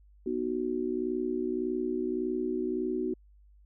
sine chord, B major, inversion none, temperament just, 246.9 / 308.7 / 370.4 Hz, B3 / D#4 / F#4, 0 / -14 / +2 cents, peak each -34 / -34 / -31 dBFS, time 0.26-3.14 s, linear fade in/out 5 ms, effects added 50 Hz sine -55 dBFS peak until 3.65 s

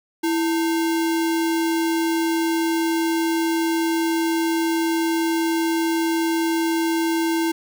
sine tone with sample-and-hold, 329.6 Hz, E4, in tune, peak -18 dBFS, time 0.23-7.52 s, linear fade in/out 10 ms, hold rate 1225 Hz, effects none

